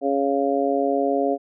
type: harmonic tone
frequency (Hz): 139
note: C#3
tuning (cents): +5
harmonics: 2 / 3 / 4 / 5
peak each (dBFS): -24 / -24 / -24 / -24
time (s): 0.01-1.38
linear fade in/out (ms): 50
effects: none